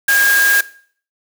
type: tone in noise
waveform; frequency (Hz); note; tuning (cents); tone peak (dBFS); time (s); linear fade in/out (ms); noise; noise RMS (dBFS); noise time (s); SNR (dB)
sine; 1624; G#6; -39; -10; 0.08-0.61; 5; white; -19; 0.08-0.61; +6
effects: noise-tail reverb RT60 0.5 s tail -18 dB re dry + high-pass 400 Hz 12 dB/octave